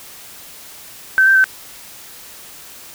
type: tone with pitch steps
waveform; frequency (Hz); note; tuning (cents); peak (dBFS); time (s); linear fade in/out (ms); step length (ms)
sine; 1541 / 1568 / 1537; G6 / G6 / G6; -30 / 0 / -35; -8; 1.18-1.441; 0; 87
effects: white hiss -38 dBFS RMS until 2.94 s